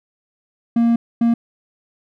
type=tone bursts at uneven times; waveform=triangle; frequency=233.1 Hz; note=A#3; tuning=in tune; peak=-10 dBFS; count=2; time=0.76-0.96 / 1.21-1.34 s; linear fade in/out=5 ms; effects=none